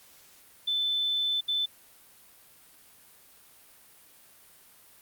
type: tone bursts at uneven times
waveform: sine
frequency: 3520 Hz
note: A7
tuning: in tune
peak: -25 dBFS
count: 2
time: 0.67-1.41 / 1.48-1.66 s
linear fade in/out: 10 ms
effects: white hiss -56 dBFS RMS until 5.01 s + Opus 48 kbps